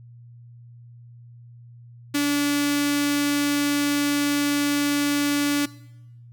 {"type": "tone with notch filter", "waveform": "sawtooth", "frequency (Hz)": 288.3, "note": "D4", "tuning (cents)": -32, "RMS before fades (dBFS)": -22, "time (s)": [2.14, 5.66], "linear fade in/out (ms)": 10, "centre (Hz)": 710, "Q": 0.55, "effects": ["noise-tail reverb RT60 0.9 s tail -20 dB re dry", "added 119 Hz sine -43 dBFS peak until 6.32 s"]}